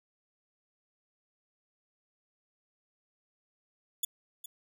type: tone with echo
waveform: 5% pulse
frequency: 3442 Hz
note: A7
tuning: 39 cents flat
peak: -20 dBFS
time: 4.03-4.05 s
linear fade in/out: 5 ms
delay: 410 ms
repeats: 1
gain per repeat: -13 dB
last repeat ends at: 4.46 s
effects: none